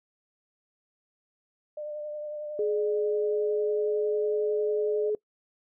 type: tone with vibrato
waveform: sine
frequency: 599 Hz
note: D5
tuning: 34 cents sharp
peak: -33 dBFS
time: 1.77-5.1 s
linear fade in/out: 5 ms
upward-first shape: triangle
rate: 11 Hz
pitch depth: 23 cents each way
type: tone with pitch glide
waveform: sine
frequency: 421.4 to 424.3 Hz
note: G#4 to G#4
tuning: +25 to +37 cents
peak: -24 dBFS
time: 2.59-5.15 s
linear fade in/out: 2 ms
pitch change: +12 cents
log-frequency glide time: 2.86-4.34 s
effects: noise-tail reverb RT60 0.1 s tail -23 dB re dry